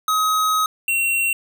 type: tone pair in turn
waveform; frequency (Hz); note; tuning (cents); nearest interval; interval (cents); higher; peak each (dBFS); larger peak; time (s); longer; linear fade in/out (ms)
square; 1267 / 2733; D#6 / F7; +31 / -38; octave + minor second; 1331; second; -17 / -18; first; 0.08-0.66 / 0.88-1.33; first; 2
effects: none